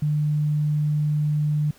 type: tone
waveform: sine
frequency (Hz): 150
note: D3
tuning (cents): +37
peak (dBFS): -19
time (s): 0.02-1.71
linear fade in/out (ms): 5
effects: pink hiss -53 dBFS RMS until 1.78 s